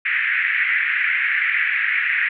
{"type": "band-pass noise", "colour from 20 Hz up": "pink", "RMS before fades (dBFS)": -20, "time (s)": [0.05, 2.29], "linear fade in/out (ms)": 10, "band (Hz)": [1700, 2300], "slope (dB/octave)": 48, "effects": []}